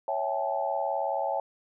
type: chord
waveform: sine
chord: A dominant seventh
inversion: first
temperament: equal with one note detuned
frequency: 554.4 / 659.3 / 784 / 862.9 Hz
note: C#5 / E5 / G5 / A5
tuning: 0 / 0 / 0 / -34 cents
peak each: -32 dBFS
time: 0.08-1.4 s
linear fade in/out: 2 ms
effects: none